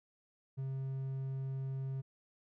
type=tone; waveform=triangle; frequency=133.9 Hz; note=C3; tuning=40 cents sharp; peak=-34 dBFS; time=0.57-2.02 s; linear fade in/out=20 ms; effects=none

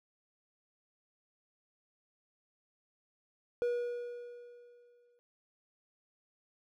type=tone with exponential decay; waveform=triangle; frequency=482.3 Hz; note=B4; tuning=41 cents flat; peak=-26 dBFS; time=3.62-5.19 s; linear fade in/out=0 ms; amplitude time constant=340 ms; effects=none

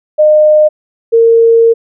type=tone pair in turn; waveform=sine; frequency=610 / 458.8 Hz; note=D#5 / A#4; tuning=-34 / -28 cents; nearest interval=perfect fourth; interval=494 cents; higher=first; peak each=-3 dBFS; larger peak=neither; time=0.18-0.69 / 1.12-1.74 s; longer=second; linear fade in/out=20 ms; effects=none

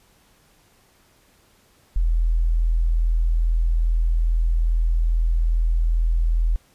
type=tone; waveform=sine; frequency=41.2 Hz; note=E1; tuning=in tune; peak=-16 dBFS; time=1.96-6.56 s; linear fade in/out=0 ms; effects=pink hiss -58 dBFS RMS until 6.74 s + resampled to 32000 Hz

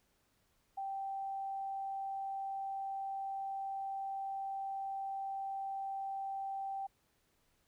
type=tone; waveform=sine; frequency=781 Hz; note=G5; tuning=7 cents flat; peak=-37 dBFS; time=0.77-6.87 s; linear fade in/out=10 ms; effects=pink hiss -75 dBFS RMS until 7.67 s

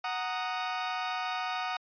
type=chord; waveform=sawtooth; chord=D# minor; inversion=first; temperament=equal; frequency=740 / 932.3 / 1244.5 Hz; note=F#5 / A#5 / D#6; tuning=0 / 0 / 0 cents; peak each=-30 / -35 / -32 dBFS; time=0.04-1.77 s; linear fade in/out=5 ms; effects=resampled to 11025 Hz

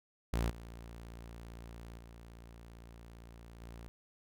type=tone with level steps; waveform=sawtooth; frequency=57.6 Hz; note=A#1; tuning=20 cents flat; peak=-27 / -43 / -47 / -43 dBFS; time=0.33-3.88 s; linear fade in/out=0 ms; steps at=0.49 / 1.97 / 3.6 s; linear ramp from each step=20 ms; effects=none

